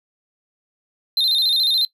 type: tone with vibrato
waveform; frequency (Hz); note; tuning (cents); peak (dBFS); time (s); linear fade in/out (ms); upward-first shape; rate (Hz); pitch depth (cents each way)
triangle; 3881; B7; -31; -14; 1.17-1.85; 2; square; 14; 92
effects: noise-tail reverb RT60 0.1 s tail -20 dB re dry